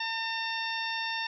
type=harmonic tone; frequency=905 Hz; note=A5; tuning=48 cents sharp; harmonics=1 / 2 / 3 / 4 / 5 / 6; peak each=-36 / -35 / -37 / -38 / -44 / -40 dBFS; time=0-1.27 s; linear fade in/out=5 ms; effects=none